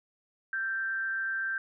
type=tone with amplitude modulation; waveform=sine; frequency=1568 Hz; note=G6; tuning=in tune; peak=-27 dBFS; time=0.53-1.58 s; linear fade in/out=2 ms; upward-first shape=sine; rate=211 Hz; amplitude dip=45%; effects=none